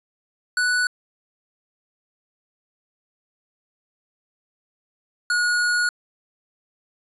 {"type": "tone pair in turn", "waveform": "square", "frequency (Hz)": [1480, 1448.7], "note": ["F#6", "F#6"], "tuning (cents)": [0, -37], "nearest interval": "unison", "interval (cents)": 37, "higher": "first", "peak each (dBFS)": -19, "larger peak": "neither", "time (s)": [[0.57, 0.87], [5.3, 5.89]], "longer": "second", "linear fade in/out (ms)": 2, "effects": ["resampled to 24000 Hz"]}